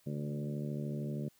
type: harmonic tone with a mistuned harmonic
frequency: 73.1 Hz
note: D2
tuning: 7 cents flat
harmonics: 2 / 3 / 4 / 5 / 6 / 7 / 8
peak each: -37 / -40 / -47 / -46 / -51 / -53 / -50 dBFS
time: 0.06-1.29 s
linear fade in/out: 10 ms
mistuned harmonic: 2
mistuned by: -18 cents
effects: white hiss -68 dBFS RMS until 1.39 s